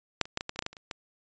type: clicks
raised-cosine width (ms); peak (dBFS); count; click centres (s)
0.2; -6 / -27 / -12 / -16 / -16 / -26 / -10 / -20 / -14 / -30 / -29 / -18; 12; 0.213 / 0.255 / 0.374 / 0.409 / 0.494 / 0.56 / 0.591 / 0.624 / 0.664 / 0.73 / 0.768 / 0.912
effects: resampled to 16000 Hz